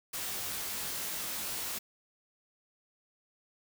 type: noise with comb filter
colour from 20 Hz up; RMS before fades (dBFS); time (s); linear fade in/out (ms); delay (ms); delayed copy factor
white; -37; 0.13-1.79; 10; 19; +0.7
effects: none